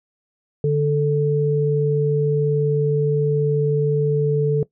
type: tone pair together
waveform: sine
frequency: 146.83 / 439.3 Hz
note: D3 / A4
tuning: 0 / -3 cents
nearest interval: octave + perfect fifth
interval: 1897 cents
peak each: -18 dBFS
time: 0.64-4.63 s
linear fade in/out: 2 ms
effects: noise-tail reverb RT60 0.1 s tail -19 dB re dry